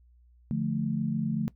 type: chord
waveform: sine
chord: D minor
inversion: none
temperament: equal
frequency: 146.83 / 174.61 / 220 Hz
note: D3 / F3 / A3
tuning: 0 / 0 / 0 cents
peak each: -31 / -32 / -29 dBFS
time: 0.51-1.48 s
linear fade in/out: 0 ms
effects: noise-tail reverb RT60 0.1 s tail -19 dB re dry + added 60 Hz sine -56 dBFS peak until 1.55 s